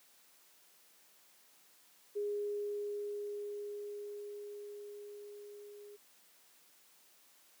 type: tone with level ramp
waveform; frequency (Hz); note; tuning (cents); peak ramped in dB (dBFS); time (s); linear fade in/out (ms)
sine; 411.9; G#4; -14; -33 to -50; 2.15-5.97; 20
effects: white hiss -65 dBFS RMS until 7.6 s + high-pass 200 Hz 12 dB/octave